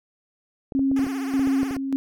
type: clicks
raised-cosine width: 2 ms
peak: -20 dBFS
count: 10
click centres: 0.722 / 0.793 / 0.915 / 0.993 / 1.067 / 1.395 / 1.473 / 1.631 / 1.71 / 1.766 s
type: tone with tremolo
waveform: sine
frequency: 270.5 Hz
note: C#4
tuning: 42 cents flat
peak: -18 dBFS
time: 0.75-1.96 s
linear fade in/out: 0 ms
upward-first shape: square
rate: 1.7 Hz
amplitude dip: 55%
type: tone with vibrato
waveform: 10% pulse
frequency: 388.4 Hz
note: G4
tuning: 16 cents flat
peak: -27 dBFS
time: 0.96-1.77 s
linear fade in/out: 5 ms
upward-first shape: triangle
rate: 16 Hz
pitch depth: 230 cents each way
effects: none